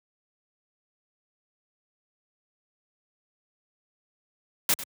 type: noise with echo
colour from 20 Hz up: white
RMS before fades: -22 dBFS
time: 4.69-4.74 s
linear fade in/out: 2 ms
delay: 98 ms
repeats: 1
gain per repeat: -14 dB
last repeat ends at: 4.838 s
effects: high-pass 100 Hz 12 dB/octave